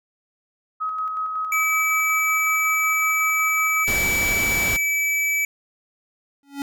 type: tone with tremolo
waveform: sine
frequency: 1270 Hz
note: D#6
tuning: 35 cents sharp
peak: -22 dBFS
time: 0.8-3.85 s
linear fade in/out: 20 ms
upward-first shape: square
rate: 5.4 Hz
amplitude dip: 30%
type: tone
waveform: square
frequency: 2300 Hz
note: D7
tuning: 37 cents flat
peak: -20 dBFS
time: 1.52-5.45 s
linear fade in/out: 2 ms
type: noise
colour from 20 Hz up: pink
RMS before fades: -27 dBFS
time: 3.87-4.77 s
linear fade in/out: 10 ms
type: tone with exponential growth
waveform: square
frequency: 280.4 Hz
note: C#4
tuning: 20 cents sharp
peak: -23 dBFS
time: 6.43-6.62 s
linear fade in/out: 1 ms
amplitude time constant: 41 ms
effects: none